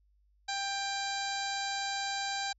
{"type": "harmonic tone with a mistuned harmonic", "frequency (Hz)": 791, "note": "G5", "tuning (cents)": 15, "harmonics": [1, 2, 3, 4, 5, 6, 7, 8, 9], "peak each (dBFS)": [-36, -39, -44, -48, -39, -42, -50, -47, -45], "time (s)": [0.48, 2.53], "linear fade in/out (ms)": 10, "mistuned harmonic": 9, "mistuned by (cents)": 33, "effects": ["added 50 Hz sine -65 dBFS peak until 2.58 s"]}